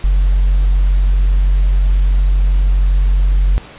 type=tone with tanh clipping; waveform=triangle; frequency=46.25 Hz; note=F#1; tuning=in tune; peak=-9 dBFS; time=0.04-3.58 s; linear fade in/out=0 ms; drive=6 dB; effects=pink hiss -36 dBFS RMS until 3.78 s + resampled to 8000 Hz